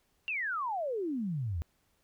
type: exponential sweep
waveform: sine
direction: down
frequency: 2794 to 74.6 Hz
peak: -31 dBFS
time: 0.28-1.62 s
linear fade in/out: 0 ms
effects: pink hiss -73 dBFS RMS until 2.03 s